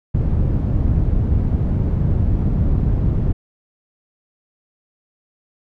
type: low-pass noise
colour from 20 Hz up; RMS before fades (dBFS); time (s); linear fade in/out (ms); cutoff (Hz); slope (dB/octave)
white; -17; 0.14-3.33; 10; 110; 12
effects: none